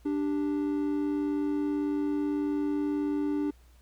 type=tone pair together; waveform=triangle; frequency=293.7 / 392 Hz; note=D4 / G4; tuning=0 / 0 cents; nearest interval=perfect fourth; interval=500 cents; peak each=-25 / -33 dBFS; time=0.05-3.51 s; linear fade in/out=10 ms; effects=added 60 Hz sine -54 dBFS peak until 3.81 s + pink hiss -65 dBFS RMS until 3.81 s